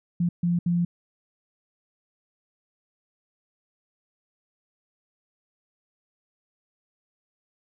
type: tone bursts at uneven times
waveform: sine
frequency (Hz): 173.3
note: F3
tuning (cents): -13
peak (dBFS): -20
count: 3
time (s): 0.2-0.29 / 0.43-0.59 / 0.66-0.85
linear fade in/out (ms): 5
effects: none